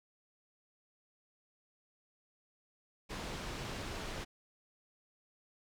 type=low-pass noise; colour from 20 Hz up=pink; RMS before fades=-42 dBFS; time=3.09-4.25 s; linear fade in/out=20 ms; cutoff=5600 Hz; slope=12 dB/octave; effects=none